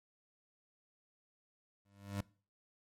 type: tone with exponential growth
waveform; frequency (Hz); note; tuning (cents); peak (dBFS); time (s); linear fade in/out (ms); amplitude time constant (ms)
25% pulse; 100; G2; +35; -30; 1.85-2.21; 5; 77
effects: noise-tail reverb RT60 0.4 s tail -22 dB re dry + MP3 64 kbps